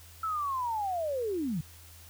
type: linear sweep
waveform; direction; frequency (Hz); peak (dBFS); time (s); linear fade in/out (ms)
sine; down; 1332 to 140.6; -29; 0.23-1.61; 5
effects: added 83 Hz sine -52 dBFS peak until 2.09 s + white hiss -54 dBFS RMS until 2.09 s